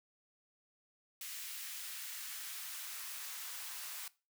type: noise with high-pass filter sweep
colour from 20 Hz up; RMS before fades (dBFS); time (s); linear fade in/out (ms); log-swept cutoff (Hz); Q
white; -45; 1.21-4.08; 2; 2000 to 1000; 0.99
effects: noise-tail reverb RT60 0.3 s tail -20 dB re dry